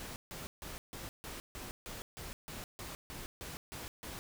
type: noise bursts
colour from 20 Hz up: pink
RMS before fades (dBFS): -45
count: 14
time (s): 0-4.19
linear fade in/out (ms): 0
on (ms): 160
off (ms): 150
effects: none